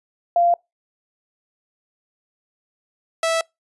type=tone pair in turn; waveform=sine / sawtooth; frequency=692 / 655.9 Hz; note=F5 / E5; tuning=-16 / -9 cents; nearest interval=minor second; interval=93 cents; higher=first; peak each=-13 / -14 dBFS; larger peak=first; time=0.36-0.54 / 3.23-3.41 s; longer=neither; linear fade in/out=2 ms; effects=noise-tail reverb RT60 0.2 s tail -26 dB re dry + resampled to 24000 Hz